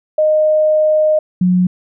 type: tone pair in turn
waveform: sine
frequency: 617 / 181.28 Hz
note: D#5 / F#3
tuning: -15 / -35 cents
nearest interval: octave + major sixth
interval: 2120 cents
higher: first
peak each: -9 dBFS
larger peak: neither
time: 0.18-1.19 / 1.41-1.67 s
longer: first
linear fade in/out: 5 ms
effects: none